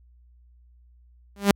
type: tone with exponential growth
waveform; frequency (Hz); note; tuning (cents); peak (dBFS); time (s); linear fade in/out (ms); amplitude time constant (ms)
sawtooth; 200.5; G3; +39; -7; 1.36-1.51; 2; 31
effects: added 60 Hz sine -52 dBFS peak until 1.55 s + AAC 64 kbps